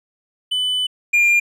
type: tone pair in turn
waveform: triangle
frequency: 3000 / 2401 Hz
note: F#7 / D7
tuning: +23 / +38 cents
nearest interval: major third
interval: 385 cents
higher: first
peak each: -16 / -10 dBFS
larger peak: second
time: 0.51-0.87 / 1.13-1.4 s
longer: first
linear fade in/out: 10 ms
effects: resampled to 32000 Hz